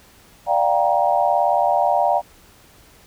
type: chord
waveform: sine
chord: G minor seventh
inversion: second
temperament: just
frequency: 588 / 705.6 / 784 / 940.8 Hz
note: D5 / F5 / G5 / Bb5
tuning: +2 / +18 / 0 / +16 cents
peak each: -21 / -19 / -20 / -22 dBFS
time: 0.46-2.22 s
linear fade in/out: 50 ms
effects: pink hiss -50 dBFS RMS until 3.06 s